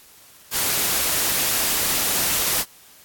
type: noise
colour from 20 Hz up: white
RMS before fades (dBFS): -21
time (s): 0.51-2.65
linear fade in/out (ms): 50
effects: white hiss -49 dBFS RMS until 3.04 s + AAC 64 kbps